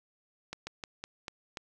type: slowing click train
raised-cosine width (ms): 0.2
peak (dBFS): -21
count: 6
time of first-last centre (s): 0.53-1.572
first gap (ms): 140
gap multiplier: 1.2
effects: none